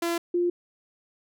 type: tone pair in turn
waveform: sawtooth / sine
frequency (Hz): 339.6 / 350.4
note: F4 / F4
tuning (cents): -48 / +6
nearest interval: minor second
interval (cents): 54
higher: second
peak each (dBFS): -21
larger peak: neither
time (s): 0.02-0.18 / 0.34-0.5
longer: neither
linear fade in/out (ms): 5
effects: none